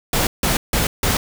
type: noise bursts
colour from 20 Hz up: pink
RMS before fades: -18 dBFS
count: 4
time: 0.13-1.17 s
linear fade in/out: 2 ms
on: 140 ms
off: 160 ms
effects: none